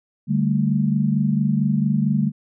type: chord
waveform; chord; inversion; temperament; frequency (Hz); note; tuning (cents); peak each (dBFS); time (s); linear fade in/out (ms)
sine; D suspended fourth; none; just; 146.83 / 195.78 / 220.2; D3 / G3 / A3; 0 / -2 / +2; -21; 0.27-2.32; 50
effects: none